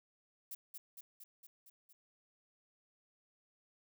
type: noise with echo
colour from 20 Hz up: violet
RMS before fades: -45 dBFS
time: 0.51-0.55 s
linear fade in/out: 5 ms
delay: 230 ms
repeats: 6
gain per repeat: -3 dB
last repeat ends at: 1.93 s
effects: none